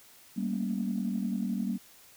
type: tone cluster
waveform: sine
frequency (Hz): 194.8 / 223.8 / 235 / 280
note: G3 / A3 / A#3 / C#4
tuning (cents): -11 / +30 / +14 / +18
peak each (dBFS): -31 / -39 / -32 / -39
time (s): 0.36-1.78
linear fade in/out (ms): 20
effects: tanh soft clip ceiling -20 dBFS + white hiss -56 dBFS RMS until 2.16 s